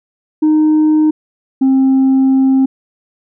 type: tone pair in turn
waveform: sine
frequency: 308.5 / 265.8 Hz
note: D#4 / C4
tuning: -15 / +27 cents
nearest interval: minor third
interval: 258 cents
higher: first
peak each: -5 dBFS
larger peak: neither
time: 0.42-1.11 / 1.61-2.66 s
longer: second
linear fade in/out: 10 ms
effects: tanh soft clip ceiling -6 dBFS